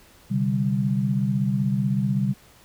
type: chord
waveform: sine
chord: C suspended second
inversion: none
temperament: equal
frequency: 130.81 / 146.83 / 196 Hz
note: C3 / D3 / G3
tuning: 0 / 0 / 0 cents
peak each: -24 / -27 / -23 dBFS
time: 0.3-2.34 s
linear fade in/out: 20 ms
effects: pink hiss -53 dBFS RMS until 2.64 s